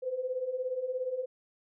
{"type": "beating tone pair", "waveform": "sine", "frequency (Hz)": [496.8, 513.8], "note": ["B4", "C5"], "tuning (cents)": [10, -32], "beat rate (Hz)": 17, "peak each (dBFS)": [-37, -32], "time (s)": [0.02, 1.26], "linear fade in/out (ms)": 20, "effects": []}